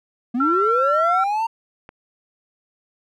triangle linear sweep, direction up, 230 to 925 Hz, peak -17 dBFS, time 0.34-1.47 s, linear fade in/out 10 ms
sine tone, 1355 Hz, E6, 47 cents sharp, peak -17 dBFS, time 0.4-1.24 s, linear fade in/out 5 ms
click, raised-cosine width 0.5 ms, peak -25 dBFS, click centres 1.891 s
effects none

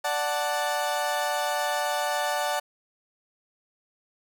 30% pulse chord, D major, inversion none, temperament equal, 587.3 / 740 / 880 Hz, D5 / F#5 / A5, 0 / 0 / 0 cents, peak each -27 dBFS, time 0.04-2.6 s, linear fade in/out 10 ms, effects none

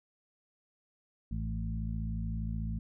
harmonic tone with a mistuned harmonic, 55 Hz, A1, in tune, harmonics 1 / 2 / 3 / 4, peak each -35 / -38 / -40 / -41 dBFS, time 1.31-2.79 s, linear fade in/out 5 ms, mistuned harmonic 2, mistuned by -26 cents, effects none

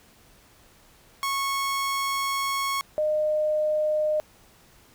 sawtooth / sine tone pair in turn, 1100 / 611.3 Hz, C#6 / D#5, -14 / -31 cents, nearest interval minor seventh, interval 1017 cents, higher first, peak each -21 dBFS, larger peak neither, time 1.23-2.81 / 2.98-4.2 s, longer first, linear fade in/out 0 ms, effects pink hiss -56 dBFS RMS until 4.94 s

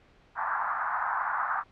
pink band-pass noise, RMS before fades -30 dBFS, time 0.35-1.64 s, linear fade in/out 50 ms, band 820 to 1600 Hz, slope 48 dB/octave, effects pink hiss -60 dBFS RMS until 1.71 s + low-pass 3000 Hz 12 dB/octave

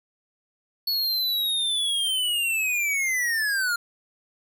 square linear sweep, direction down, 4409 to 1386 Hz, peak -23 dBFS, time 0.87-3.76 s, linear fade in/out 5 ms, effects none

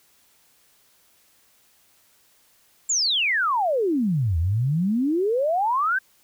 sine exponential two-way sweep, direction down then up, 7459 to 78.4 to 1611 Hz, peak -19 dBFS, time 2.89-5.99 s, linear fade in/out 10 ms, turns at 4.38 s, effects white hiss -60 dBFS RMS until 6.23 s

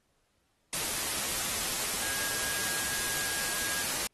sine tone in noise, 1637 Hz, G#6, 25 cents flat, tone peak -40 dBFS, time 2.02-3.83 s, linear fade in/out 0 ms, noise white, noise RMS -32 dBFS, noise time 0.73-4.07 s, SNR -11 dB, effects pink hiss -74 dBFS RMS until 4.13 s + AAC 32 kbps

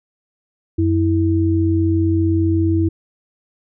sine tone pair together, 91.52 / 326.5 Hz, F#2 / E4, -18 / -17 cents, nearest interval octave + minor seventh, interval 2201 cents, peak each -16 dBFS, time 0.78-2.89 s, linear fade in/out 10 ms, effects none

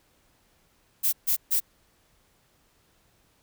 violet noise bursts, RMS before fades -23 dBFS, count 3, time 1.03-1.604 s, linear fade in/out 20 ms, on 98 ms, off 140 ms, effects pink hiss -65 dBFS RMS until 3.42 s

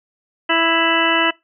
harmonic tone, 330.2 Hz, E4, 3 cents sharp, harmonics 1 / 2 / 3 / 4 / 5 / 6 / 8 / 9, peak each -22 / -22 / -22 / -22 / -22 / -22 / -22 / -22 dBFS, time 0.49-1.31 s, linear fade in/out 10 ms, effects noise-tail reverb RT60 0.2 s tail -22 dB re dry

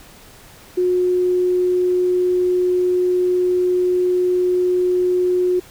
sine tone, 361.9 Hz, F#4, 38 cents flat, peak -14 dBFS, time 0.77-5.6 s, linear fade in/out 10 ms, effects pink hiss -44 dBFS RMS until 5.7 s

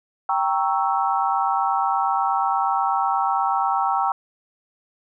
sine chord, G diminished seventh, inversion none, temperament equal, 784 / 932.3 / 1108.7 / 1318.5 Hz, G5 / Bb5 / Db6 / Fb6, 0 / 0 / 0 / 0 cents, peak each -22 / -24 / -26 / -25 dBFS, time 0.29-4.12 s, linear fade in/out 2 ms, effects none

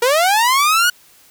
sawtooth linear sweep, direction up, 460.9 to 1480 Hz, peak -8 dBFS, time 0.02-0.9 s, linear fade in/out 5 ms, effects white hiss -49 dBFS RMS until 1.3 s

